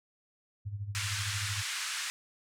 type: tone with tremolo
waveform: sine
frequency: 101.8 Hz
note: G#2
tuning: 34 cents flat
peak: -32 dBFS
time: 0.65-1.63 s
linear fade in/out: 20 ms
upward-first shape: sine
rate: 13 Hz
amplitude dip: 70%
type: band-pass noise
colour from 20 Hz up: pink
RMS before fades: -36 dBFS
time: 0.95-2.1 s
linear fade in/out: 0 ms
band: 1400 to 9100 Hz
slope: 24 dB/octave
effects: none